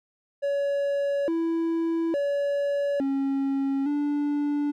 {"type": "tone with pitch steps", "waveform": "triangle", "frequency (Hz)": [564, 330.6, 568, 273.5, 291.2], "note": ["C#5", "E4", "C#5", "C#4", "D4"], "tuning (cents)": [30, 5, 42, -23, -15], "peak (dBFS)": -21, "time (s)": [0.42, 4.72], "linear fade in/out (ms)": 20, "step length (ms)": 860, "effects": []}